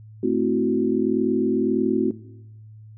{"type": "chord", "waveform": "sine", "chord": "F# half-diminished seventh", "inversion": "first", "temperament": "equal", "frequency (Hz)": [220, 261.6, 329.6, 370], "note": ["A3", "C4", "E4", "F#4"], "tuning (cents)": [0, 0, 0, 0], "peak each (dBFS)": [-26, -23, -26, -22], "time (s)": [0.23, 2.11], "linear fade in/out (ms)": 5, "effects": ["noise-tail reverb RT60 1.0 s tail -19 dB re dry", "added 108 Hz sine -41 dBFS peak until 2.97 s"]}